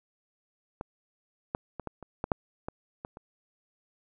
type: clicks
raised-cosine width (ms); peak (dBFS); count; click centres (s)
1; -21 / -15 / -22 / -21 / -29 / -16 / -10 / -20 / -23 / -30; 10; 0.811 / 1.549 / 1.797 / 1.873 / 2.027 / 2.241 / 2.318 / 2.685 / 3.049 / 3.171
effects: none